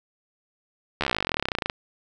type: slowing click train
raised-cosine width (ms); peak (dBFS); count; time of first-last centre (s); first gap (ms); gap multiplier
0.3; -8; 30; 1.01-1.699; 13; 1.04
effects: none